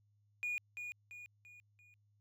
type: tone with echo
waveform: triangle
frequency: 2445 Hz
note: D#7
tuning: 31 cents flat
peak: -33 dBFS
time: 0.43-0.58 s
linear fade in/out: 0 ms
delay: 340 ms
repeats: 4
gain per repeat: -7 dB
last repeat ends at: 1.94 s
effects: tanh soft clip ceiling -31 dBFS + added 103 Hz sine -70 dBFS peak until 2.2 s